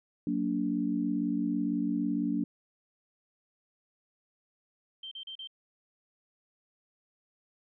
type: chord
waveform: sine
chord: Gb augmented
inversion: none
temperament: just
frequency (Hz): 185 / 231.2 / 289.1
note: Gb3 / Bb3 / D4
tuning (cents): 0 / -14 / -27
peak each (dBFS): -34 / -32 / -30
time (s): 0.27-2.44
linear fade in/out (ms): 2
type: tone bursts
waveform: sine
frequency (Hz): 3136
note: G7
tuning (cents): 0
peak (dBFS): -39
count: 4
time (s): 5.03-5.474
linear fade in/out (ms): 5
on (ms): 84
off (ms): 36
effects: none